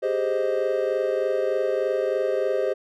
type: chord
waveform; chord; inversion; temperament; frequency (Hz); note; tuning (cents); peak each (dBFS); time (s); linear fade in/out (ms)
triangle; Ab major seventh; third; equal; 392 / 415.3 / 523.3 / 622.3; G4 / Ab4 / C5 / Eb5; 0 / 0 / 0 / 0; -25 / -27 / -23 / -26; 0.02-2.74; 20
effects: none